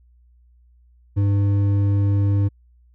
sine tone with hard clipping, 100.3 Hz, G2, 40 cents sharp, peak -17 dBFS, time 1.16-2.49 s, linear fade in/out 20 ms, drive 7 dB, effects added 60 Hz sine -51 dBFS peak until 2.94 s

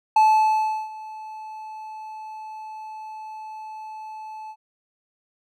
triangle tone with ADSR envelope, 868 Hz, A5, 24 cents flat, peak -10 dBFS, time 0.16-4.56 s, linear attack 5 ms, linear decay 720 ms, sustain -22 dB, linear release 58 ms, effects none

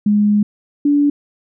sine tone pair in turn, 207.7 / 288.9 Hz, G#3 / D4, 0 / -28 cents, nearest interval tritone, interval 572 cents, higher second, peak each -10 dBFS, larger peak neither, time 0.06-0.43 / 0.85-1.1 s, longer first, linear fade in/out 5 ms, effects none

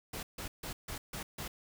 pink noise bursts, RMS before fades -41 dBFS, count 6, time 0.13-1.48 s, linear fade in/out 5 ms, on 100 ms, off 150 ms, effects none

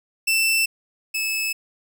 sawtooth tone pair in turn, 2667 / 2605 Hz, E7 / E7, +20 / -21 cents, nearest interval unison, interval 41 cents, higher first, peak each -14 / -19 dBFS, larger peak first, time 0.27-0.66 / 1.14-1.53 s, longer neither, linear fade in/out 10 ms, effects none

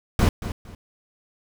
brown noise with echo, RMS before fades -17 dBFS, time 0.19-0.29 s, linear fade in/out 2 ms, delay 230 ms, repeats 2, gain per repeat -12 dB, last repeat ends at 0.75 s, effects none

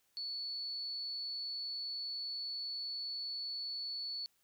sine tone, 4435 Hz, C#8, in tune, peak -38 dBFS, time 0.17-4.26 s, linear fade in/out 0 ms, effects white hiss -75 dBFS RMS until 4.43 s

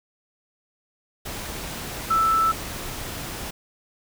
sine tone in noise, 1321 Hz, E6, 3 cents sharp, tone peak -17 dBFS, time 2.1-2.52 s, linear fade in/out 10 ms, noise pink, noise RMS -33 dBFS, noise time 1.25-3.51 s, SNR +13 dB, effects none

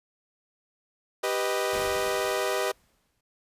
sawtooth chord, G augmented, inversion none, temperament equal, 392 / 493.9 / 622.3 Hz, G4 / B4 / D#5, 0 / 0 / 0 cents, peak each -26 dBFS, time 1.23-2.72 s, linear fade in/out 10 ms
pink noise with exponential decay, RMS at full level -36 dBFS, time 1.73-3.21 s, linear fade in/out 5 ms, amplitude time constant 320 ms
effects noise-tail reverb RT60 0.1 s tail -26 dB re dry + resampled to 32000 Hz

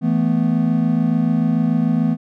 triangle chord, E suspended fourth, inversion none, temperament equal, 164.81 / 220 / 246.9 Hz, E3 / A3 / B3, 0 / 0 / 0 cents, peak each -17 dBFS, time 0.01-2.17 s, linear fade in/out 50 ms, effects none

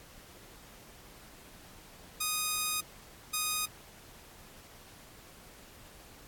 5% pulse tone bursts at uneven times, 1242 Hz, D#6, 3 cents flat, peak -18 dBFS, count 2, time 2.2-2.81 / 3.33-3.66 s, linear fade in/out 10 ms, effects pink hiss -54 dBFS RMS until 6.27 s + AAC 64 kbps

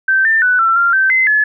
sine tone with pitch steps, 1553 / 1790 / 1490 / 1344 / 1387 / 1551 / 2056 / 1713 Hz, G6 / A6 / F#6 / E6 / F6 / G6 / C7 / A6, -17 / +29 / +12 / +33 / -12 / -19 / -31 / -47 cents, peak -9 dBFS, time 0.08-1.44 s, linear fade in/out 5 ms, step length 170 ms, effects none

